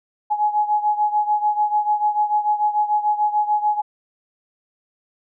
sine beating tone pair, 839 / 845.8 Hz, G#5 / G#5, +17 / +31 cents, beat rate 6.8 Hz, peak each -18 / -22 dBFS, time 0.3-3.82 s, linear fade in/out 20 ms, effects none

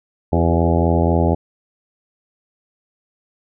harmonic tone with a mistuned harmonic, 84 Hz, E2, 33 cents sharp, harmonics 1 / 2 / 3 / 4 / 5 / 6 / 7 / 8 / 9 / 10, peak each -17 / -20 / -22 / -23 / -24 / -25 / -25 / -26 / -27 / -27 dBFS, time 0.32-1.35 s, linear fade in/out 10 ms, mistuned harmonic 5, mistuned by -29 cents, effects none

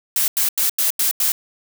blue noise bursts, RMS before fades -18 dBFS, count 6, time 0.16-1.32 s, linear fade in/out 2 ms, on 120 ms, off 88 ms, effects none

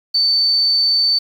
sine tone, 4538 Hz, C#8, 40 cents sharp, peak -12 dBFS, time 0.14-1.19 s, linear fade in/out 10 ms, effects 7-bit

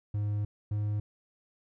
triangle tone pair in turn, 103.83 / 104.55 Hz, G#2 / G#2, 0 / +12 cents, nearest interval unison, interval 12 cents, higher second, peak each -26 dBFS, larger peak neither, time 0.14-0.45 / 0.71-1 s, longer first, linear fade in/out 5 ms, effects none

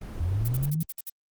brown noise, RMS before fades -36 dBFS, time 0.01-0.7 s, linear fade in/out 5 ms
sine linear sweep, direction up, 78.6 to 165.4 Hz, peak -24 dBFS, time 0.2-0.83 s, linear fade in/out 5 ms
violet noise bursts, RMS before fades -34 dBFS, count 8, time 0.45-1.098 s, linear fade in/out 5 ms, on 32 ms, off 56 ms
effects Opus 24 kbps

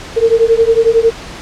sine beating tone pair, 450.4 / 461.4 Hz, A4 / A#4, +40 / -18 cents, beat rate 11 Hz, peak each -10 dBFS, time 0.16-1.11 s, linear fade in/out 20 ms, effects pink hiss -29 dBFS RMS until 1.41 s + low-pass 6000 Hz 12 dB/octave

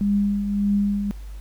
sine tone with tremolo, 202.6 Hz, G#3, 43 cents flat, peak -16 dBFS, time 0.01-1.11 s, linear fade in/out 0 ms, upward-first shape triangle, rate 1.7 Hz, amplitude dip 55%, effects added 50 Hz sine -33 dBFS peak until 1.4 s + pink hiss -53 dBFS RMS until 1.4 s

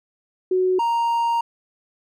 sine / triangle tone pair in turn, 370 / 932.3 Hz, F#4 / A#5, 0 / 0 cents, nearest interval octave + major third, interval 1600 cents, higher second, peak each -16 dBFS, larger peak neither, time 0.51-0.79 / 0.79-1.41 s, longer second, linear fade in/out 5 ms, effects none

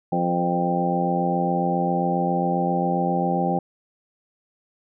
harmonic tone with a mistuned harmonic, 87.4 Hz, F2, 2 cents sharp, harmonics 2 / 3 / 4 / 5 / 6 / 7 / 8 / 9, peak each -24 / -30 / -29 / -36 / -29 / -31 / -36 / -24 dBFS, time 0.12-3.59 s, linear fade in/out 5 ms, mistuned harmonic 6, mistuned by -26 cents, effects none

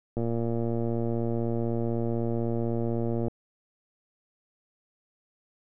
click train, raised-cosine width 2 ms, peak -17 dBFS, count 362, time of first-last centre 0.17-3.282 s, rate 116 Hz, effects none

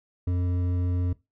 triangle tone with hard clipping, 89.3 Hz, F2, 39 cents sharp, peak -25 dBFS, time 0.27-1.13 s, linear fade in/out 5 ms, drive 13 dB, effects noise-tail reverb RT60 0.2 s tail -18 dB re dry

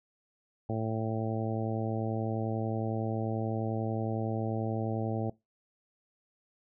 harmonic tone, 111.2 Hz, A2, 19 cents sharp, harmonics 1 / 2 / 3 / 4 / 5 / 6 / 7, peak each -33 / -36 / -38 / -39 / -40 / -41 / -41 dBFS, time 0.69-5.3 s, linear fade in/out 5 ms, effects noise-tail reverb RT60 0.2 s tail -21 dB re dry

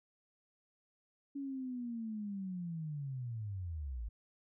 sine linear sweep, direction down, 282.5 to 51.6 Hz, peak -38 dBFS, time 1.35-4.09 s, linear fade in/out 10 ms, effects none

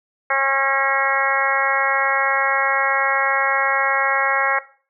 harmonic tone, 271.9 Hz, C#4, 33 cents flat, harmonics 2 / 3 / 4 / 5 / 6 / 7 / 8, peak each -24 / -24 / -24 / -24 / -24 / -24 / -24 dBFS, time 0.3-4.59 s, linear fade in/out 5 ms, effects noise-tail reverb RT60 0.4 s tail -17 dB re dry

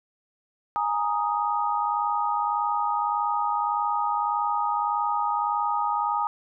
sine chord, Ab suspended second, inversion none, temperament equal, 830.6 / 932.3 / 1244.5 Hz, Ab5 / Bb5 / Eb6, 0 / 0 / 0 cents, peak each -27 dBFS, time 0.76-6.27 s, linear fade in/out 0 ms, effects none

